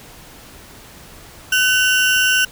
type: tone pair together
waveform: 35% pulse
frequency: 1509 / 2774 Hz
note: F#6 / F7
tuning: +34 / -12 cents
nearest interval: major seventh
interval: 1054 cents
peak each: -13 / -16 dBFS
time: 1.52-2.45 s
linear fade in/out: 5 ms
effects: pink hiss -41 dBFS RMS until 2.51 s